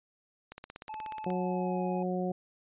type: click train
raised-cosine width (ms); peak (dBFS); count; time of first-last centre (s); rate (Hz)
0.3; -27; 14; 0.52-1.303; 16.6
type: tone with pitch glide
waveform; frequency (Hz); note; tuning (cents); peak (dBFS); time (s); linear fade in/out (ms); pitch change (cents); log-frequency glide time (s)
triangle; 866 to 837; A5 to G#5; -28 to +13; -36; 0.89-2.03; 5; -59; 1.4-1.84
type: harmonic tone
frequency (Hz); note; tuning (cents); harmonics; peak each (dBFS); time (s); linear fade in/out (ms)
182.3; F#3; -25; 1 / 2 / 3 / 4; -32 / -35 / -37 / -38; 1.26-2.32; 5
effects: resampled to 8000 Hz